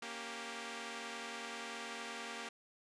5% pulse chord, G diminished, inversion first, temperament equal, 233.1 / 277.2 / 392 Hz, Bb3 / Db4 / G4, 0 / 0 / 0 cents, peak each -34 / -40 / -36 dBFS, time 0.02-2.49 s, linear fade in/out 5 ms, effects resampled to 22050 Hz

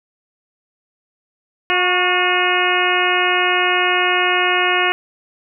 harmonic tone with a mistuned harmonic, 360 Hz, F#4, 47 cents flat, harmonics 1 / 2 / 3 / 4 / 5 / 6 / 7 / 8, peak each -22 / -22 / -22 / -22 / -22 / -22 / -22 / -22 dBFS, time 1.7-4.92 s, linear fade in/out 0 ms, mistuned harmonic 3, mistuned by +45 cents, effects none

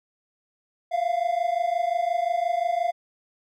triangle tone pair together, 680 / 705.7 Hz, F5 / F5, -46 / +18 cents, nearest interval minor second, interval 64 cents, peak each -23 dBFS, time 0.91-2.92 s, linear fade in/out 20 ms, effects none

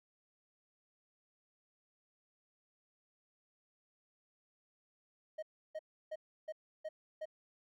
triangle tone bursts, 625 Hz, D#5, 8 cents sharp, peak -37 dBFS, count 6, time 5.38-7.256 s, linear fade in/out 10 ms, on 46 ms, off 320 ms, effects none

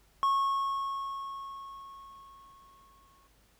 triangle tone with exponential decay, 1096 Hz, C#6, 20 cents flat, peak -21 dBFS, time 0.23-3.27 s, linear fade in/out 0 ms, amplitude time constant 660 ms, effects added 50 Hz sine -66 dBFS peak until 3.59 s + pink hiss -66 dBFS RMS until 3.59 s

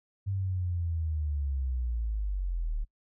sine linear sweep, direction down, 99.2 to 35.82 Hz, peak -28 dBFS, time 0.26-2.85 s, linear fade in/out 20 ms, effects noise-tail reverb RT60 0.1 s tail -24 dB re dry

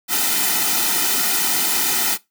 white noise with comb filter, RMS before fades -19 dBFS, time 0.08-2.18 s, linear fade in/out 50 ms, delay 1.8 ms, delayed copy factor -0.8, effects noise-tail reverb RT60 0.2 s tail -20 dB re dry + high-pass 200 Hz 12 dB/octave

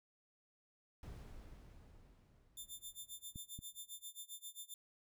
brown noise with exponential decay, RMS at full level -49 dBFS, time 1.03-4.02 s, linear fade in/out 1 ms, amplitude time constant 650 ms
10% pulse tone with tremolo, 3560 Hz, A7, 20 cents sharp, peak -38 dBFS, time 2.57-4.74 s, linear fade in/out 2 ms, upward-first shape sine, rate 7.5 Hz, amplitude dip 95%
clicks, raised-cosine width 5 ms, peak -37 dBFS, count 2, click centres 3.359 / 3.59 s
effects none

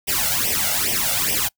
white noise with flanger, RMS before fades -21 dBFS, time 0.07-1.49 s, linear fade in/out 20 ms, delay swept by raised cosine 0.35 to 1.45 ms, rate 2.4 Hz, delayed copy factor +0.95, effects noise-tail reverb RT60 0.1 s tail -25 dB re dry

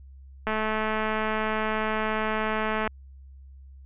click train, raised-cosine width 0.5 ms, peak -13 dBFS, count 523, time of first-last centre 0.47-2.876 s, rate 217 Hz, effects added 67 Hz sine -44 dBFS peak until 3.85 s + resampled to 8000 Hz

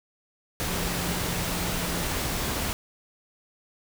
sine tone in noise, 175.3 Hz, F3, 7 cents sharp, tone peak -34 dBFS, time 0.67-2.02 s, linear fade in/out 0 ms, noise pink, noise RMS -29 dBFS, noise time 0.6-2.73 s, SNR -8 dB, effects none

